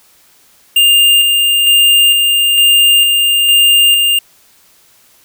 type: tone with tremolo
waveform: square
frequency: 2805 Hz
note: F7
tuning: 7 cents sharp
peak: -6 dBFS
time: 0.76-4.19 s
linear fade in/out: 5 ms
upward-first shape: square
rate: 1.1 Hz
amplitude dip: 30%
effects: white hiss -48 dBFS RMS until 5.24 s